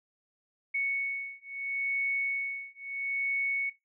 sine beating tone pair, 2217 / 2217.75 Hz, C#7 / C#7, 0 / 0 cents, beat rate 0.75 Hz, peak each -33 / -33 dBFS, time 0.74-3.7 s, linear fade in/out 10 ms, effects noise-tail reverb RT60 0.2 s tail -17 dB re dry

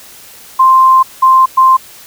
sine tone bursts at uneven times, 1047 Hz, C6, 1 cent sharp, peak -3 dBFS, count 3, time 0.59-1.03 / 1.22-1.46 / 1.57-1.77 s, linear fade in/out 10 ms, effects white hiss -36 dBFS RMS until 2.06 s

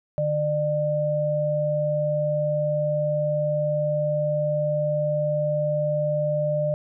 sine tone pair together, 150 / 600 Hz, D3 / D5, +37 / +37 cents, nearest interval 2 octaves, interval 2400 cents, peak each -26 / -22 dBFS, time 0.18-6.74 s, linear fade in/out 0 ms, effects none

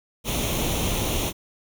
pink noise with comb filter, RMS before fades -25 dBFS, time 0.24-1.33 s, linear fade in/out 50 ms, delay 0.31 ms, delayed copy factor +0.65, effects none

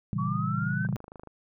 sine chord, A# diminished seventh, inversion none, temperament equal, 116.54 / 138.59 / 164.81 / 196 Hz, A#2 / C#3 / E3 / G3, 0 / 0 / 0 / 0 cents, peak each -32 dBFS, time 0.13-0.96 s, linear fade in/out 0 ms
sine linear sweep, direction up, 1108.7 to 1556 Hz, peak -32 dBFS, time 0.18-0.87 s, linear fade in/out 10 ms
click train, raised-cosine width 1 ms, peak -30 dBFS, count 12, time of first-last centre 0.85-1.273 s, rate 26 Hz
effects none

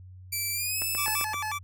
5% pulse tone with pitch glide, 2328 to 2613 Hz, D7 to E7, -16 to -16 cents, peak -19 dBFS, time 0.32-1.25 s, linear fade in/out 10 ms, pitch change +200 cents, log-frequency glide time 0.52-0.82 s
click train, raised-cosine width 0.5 ms, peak -21 dBFS, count 5, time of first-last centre 0.82-1.342 s, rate 7.66 Hz
25% pulse tone with vibrato, 1000 Hz, B5, 21 cents sharp, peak -26 dBFS, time 0.97-1.59 s, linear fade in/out 20 ms, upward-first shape square, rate 5.5 Hz, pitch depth 260 cents each way
effects added 92 Hz sine -44 dBFS peak until 1.63 s

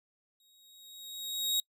sawtooth tone with exponential growth, 3781 Hz, A#7, 24 cents sharp, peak -23 dBFS, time 0.4-1.6 s, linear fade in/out 2 ms, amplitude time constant 260 ms, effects noise-tail reverb RT60 0.1 s tail -25 dB re dry

